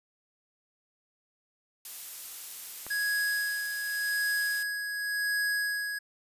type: noise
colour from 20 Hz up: blue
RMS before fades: -40 dBFS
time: 1.85-4.63 s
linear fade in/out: 2 ms
type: click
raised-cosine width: 0.5 ms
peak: -27 dBFS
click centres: 2.866 s
type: tone with tremolo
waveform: square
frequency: 1664 Hz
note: G#6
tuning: 3 cents sharp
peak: -27 dBFS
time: 2.9-5.99 s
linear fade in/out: 10 ms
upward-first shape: sine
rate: 0.89 Hz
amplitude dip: 50%
effects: resampled to 32000 Hz